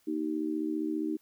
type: tone with amplitude modulation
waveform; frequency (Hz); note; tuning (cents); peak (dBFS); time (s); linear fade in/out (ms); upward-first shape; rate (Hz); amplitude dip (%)
sine; 311.1; D#4; 0; -25; 0.07-1.17; 10; sine; 75; 90
effects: white hiss -68 dBFS RMS until 1.21 s